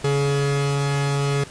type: tone pair together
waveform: 45% pulse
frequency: 140.86 / 422.1 Hz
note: C#3 / G#4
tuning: +28 / +28 cents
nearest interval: octave + perfect fifth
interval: 1900 cents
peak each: -20 / -24 dBFS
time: 0.04-1.44 s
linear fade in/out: 5 ms
effects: pink hiss -41 dBFS RMS until 1.5 s + resampled to 22050 Hz